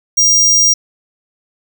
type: tone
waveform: square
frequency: 5700 Hz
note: F8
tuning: 34 cents sharp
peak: -8 dBFS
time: 0.17-0.74 s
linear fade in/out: 10 ms
effects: none